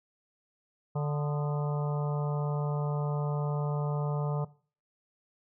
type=harmonic tone with a mistuned harmonic; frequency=146.83 Hz; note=D3; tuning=in tune; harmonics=1 / 3 / 4 / 5 / 6 / 7 / 8; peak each=-28 / -38 / -40 / -42 / -44 / -45 / -46 dBFS; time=0.95-4.45 s; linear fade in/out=10 ms; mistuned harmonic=8; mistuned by=+80 cents; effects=noise-tail reverb RT60 0.4 s tail -19 dB re dry